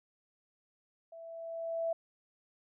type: tone with level ramp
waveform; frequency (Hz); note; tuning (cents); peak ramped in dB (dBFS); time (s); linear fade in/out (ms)
sine; 662; E5; +7; -47 to -29; 1.12-1.93; 5
effects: none